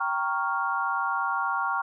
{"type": "chord", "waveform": "sine", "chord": "G half-diminished seventh", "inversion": "none", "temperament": "equal", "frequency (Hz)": [784, 932.3, 1108.7, 1396.9], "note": ["G5", "Bb5", "Db6", "F6"], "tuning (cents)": [0, 0, 0, 0], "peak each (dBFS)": [-32, -31, -29, -29], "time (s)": [0, 1.82], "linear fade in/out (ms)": 10, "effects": []}